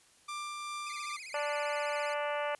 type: tone with tremolo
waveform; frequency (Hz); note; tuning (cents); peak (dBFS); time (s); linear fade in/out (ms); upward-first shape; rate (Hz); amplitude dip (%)
sawtooth; 1185; D6; +15; -33; 0.28-1.17; 10; triangle; 2.6; 25
type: tone with vibrato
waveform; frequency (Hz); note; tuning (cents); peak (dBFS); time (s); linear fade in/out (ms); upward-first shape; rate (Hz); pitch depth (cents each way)
sawtooth; 2281; C#7; +49; -40; 0.86-2.14; 5; sine; 15; 190
type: harmonic tone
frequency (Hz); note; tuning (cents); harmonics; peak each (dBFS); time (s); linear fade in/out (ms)
293.1; D4; -3; 2 / 3 / 4 / 5 / 6 / 7 / 8 / 9 / 10; -34 / -38 / -40 / -42 / -44 / -45 / -46 / -47 / -48; 1.34-2.55; 2
effects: white hiss -63 dBFS RMS until 2.59 s + resampled to 24000 Hz